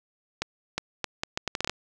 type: accelerating click train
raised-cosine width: 0.2 ms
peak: -10 dBFS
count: 11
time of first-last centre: 0.42-1.696 s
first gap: 360 ms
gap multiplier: 0.73
effects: none